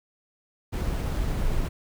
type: noise with sample-and-hold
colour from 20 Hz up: brown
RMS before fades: -26 dBFS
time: 0.72-1.69 s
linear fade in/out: 20 ms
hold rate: 11025 Hz
effects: none